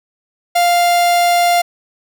45% pulse tone, 698.5 Hz, F5, in tune, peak -10 dBFS, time 0.55-1.62 s, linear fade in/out 10 ms, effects none

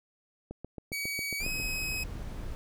click train, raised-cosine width 2 ms, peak -26 dBFS, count 9, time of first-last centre 0.51-1.6 s, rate 7.34 Hz
sawtooth tone with pitch glide, 2265 to 2542 Hz, C#7 to D#7, +37 to +36 cents, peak -29 dBFS, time 0.92-2.04 s, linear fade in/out 10 ms, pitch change +199 cents, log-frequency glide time 1.39-1.47 s
brown noise, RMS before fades -38 dBFS, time 1.4-2.55 s, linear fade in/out 0 ms
effects none

